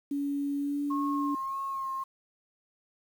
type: tone with pitch glide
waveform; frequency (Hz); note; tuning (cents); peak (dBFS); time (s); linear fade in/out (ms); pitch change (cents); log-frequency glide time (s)
sine; 283.3 to 287.8; C#4 to D4; +38 to -35; -28; 0.11-1.35; 5; +27; 0.58-0.81
type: tone with vibrato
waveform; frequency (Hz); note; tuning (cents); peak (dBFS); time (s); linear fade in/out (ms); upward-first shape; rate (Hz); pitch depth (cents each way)
sine; 1078; C#6; -49; -31; 0.9-2.04; 10; sine; 1.7; 17
effects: 9-bit